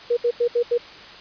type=tone bursts at uneven times; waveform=sine; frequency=478.1 Hz; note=A#4; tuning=44 cents sharp; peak=-16 dBFS; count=5; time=0.1-0.17 / 0.24-0.31 / 0.4-0.48 / 0.55-0.63 / 0.71-0.78 s; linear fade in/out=10 ms; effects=white hiss -41 dBFS RMS until 1.2 s + resampled to 11025 Hz